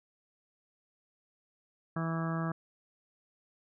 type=harmonic tone; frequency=164 Hz; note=E3; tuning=9 cents flat; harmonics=1 / 2 / 3 / 4 / 5 / 6 / 7 / 8 / 9 / 10; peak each=-32 / -40 / -48 / -42 / -48 / -48 / -42 / -43 / -54 / -45 dBFS; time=1.96-2.52 s; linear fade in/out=5 ms; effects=none